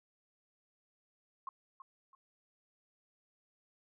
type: tone with echo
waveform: sine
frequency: 1073 Hz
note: C6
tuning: 43 cents sharp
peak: -39 dBFS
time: 1.47-1.49 s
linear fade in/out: 2 ms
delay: 330 ms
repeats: 2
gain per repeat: -10 dB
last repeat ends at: 2.15 s
effects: none